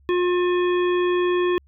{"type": "harmonic tone with a mistuned harmonic", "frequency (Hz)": 356.7, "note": "F4", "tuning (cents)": 37, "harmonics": [1, 3, 5, 7, 9], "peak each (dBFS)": [-18, -28, -32, -35, -37], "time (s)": [0.09, 1.58], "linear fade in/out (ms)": 0, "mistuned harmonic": 9, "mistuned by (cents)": 61, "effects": ["added 69 Hz sine -52 dBFS peak until 1.67 s"]}